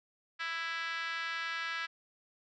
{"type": "tone with high-pass filter", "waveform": "5% pulse", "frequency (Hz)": 330.9, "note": "E4", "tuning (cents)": 7, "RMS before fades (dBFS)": -37, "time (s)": [0.39, 1.87], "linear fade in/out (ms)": 20, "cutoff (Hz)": 1500, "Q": 3.2, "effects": ["resampled to 16000 Hz"]}